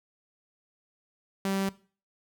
sawtooth tone, 194.4 Hz, G3, 14 cents flat, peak -23 dBFS, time 1.45-1.69 s, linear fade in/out 2 ms, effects noise-tail reverb RT60 0.4 s tail -19 dB re dry

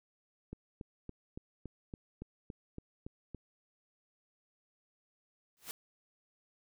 click train, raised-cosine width 3 ms, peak -30 dBFS, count 11, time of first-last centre 0.53-3.347 s, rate 3.55 Hz
white noise with exponential growth, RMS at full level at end -39 dBFS, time 5.57-5.71 s, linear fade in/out 0 ms, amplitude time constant 30 ms
effects none

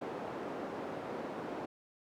white band-pass noise, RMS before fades -41 dBFS, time 0.01-1.66 s, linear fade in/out 10 ms, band 210 to 640 Hz, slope 12 dB/octave, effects none

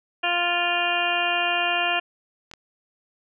harmonic tone, 349.2 Hz, F4, in tune, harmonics 1 / 2 / 3 / 4 / 5 / 7 / 8 / 9, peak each -35 / -26 / -32 / -30 / -29 / -28 / -26 / -34 dBFS, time 0.23-2 s, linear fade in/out 10 ms
clicks, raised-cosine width 0.2 ms, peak -23 dBFS, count 2, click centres 2.514 / 2.537 s
effects none

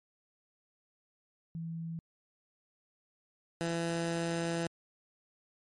sine / 15% pulse tone pair in turn, 164.81 / 167.79 Hz, E3 / E3, 0 / +31 cents, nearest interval unison, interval 31 cents, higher second, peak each -36 / -25 dBFS, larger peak second, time 1.55-1.99 / 3.61-4.67 s, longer second, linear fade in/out 0 ms, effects MP3 48 kbps

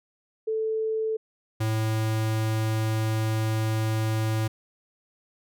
sine / square tone pair in turn, 440 / 110 Hz, A4 / A2, 0 / 0 cents, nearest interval 2 octaves, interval 2400 cents, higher first, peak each -24 dBFS, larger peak neither, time 0.47-1.17 / 1.6-4.48 s, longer second, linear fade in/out 10 ms, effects none

